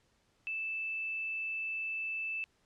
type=tone; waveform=sine; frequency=2637 Hz; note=E7; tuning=in tune; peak=-34 dBFS; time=0.47-2.44 s; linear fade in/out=0 ms; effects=pink hiss -72 dBFS RMS until 2.65 s + low-pass 8000 Hz 12 dB/octave